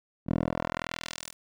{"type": "tone with band-pass filter sweep", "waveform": "10% pulse", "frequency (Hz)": 41.27, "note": "E1", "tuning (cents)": 3, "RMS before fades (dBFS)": -32, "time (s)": [0.26, 1.34], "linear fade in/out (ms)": 50, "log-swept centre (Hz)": [230, 11000], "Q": 0.85, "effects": []}